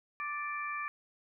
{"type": "harmonic tone", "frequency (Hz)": 587.3, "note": "D5", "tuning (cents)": 0, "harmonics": [2, 3, 4], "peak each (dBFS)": [-37, -41, -40], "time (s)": [0.2, 0.88], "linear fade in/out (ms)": 0, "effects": []}